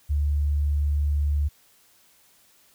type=tone; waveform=sine; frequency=72.9 Hz; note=D2; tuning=12 cents flat; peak=-20 dBFS; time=0.09-1.49 s; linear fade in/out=20 ms; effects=white hiss -59 dBFS RMS until 2.74 s